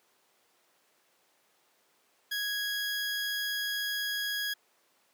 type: tone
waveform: 20% pulse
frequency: 1658 Hz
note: G#6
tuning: 3 cents flat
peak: -26 dBFS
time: 2.31-4.54 s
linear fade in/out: 10 ms
effects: pink hiss -68 dBFS RMS until 5.13 s + high-pass 400 Hz 12 dB/octave